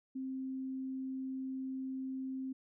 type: tone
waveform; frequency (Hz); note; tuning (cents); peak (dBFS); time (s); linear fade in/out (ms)
sine; 263.2; C4; +10; -37; 0.15-2.53; 10
effects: none